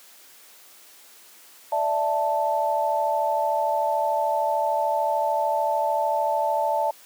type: chord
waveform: sine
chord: D suspended second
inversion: none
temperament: just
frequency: 587.3 / 660.7 / 881 Hz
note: D5 / E5 / A5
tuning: 0 / +4 / +2 cents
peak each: -26 / -26 / -23 dBFS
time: 1.72-6.91 s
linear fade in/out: 5 ms
effects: white hiss -50 dBFS RMS until 7.05 s + high-pass 300 Hz 12 dB/octave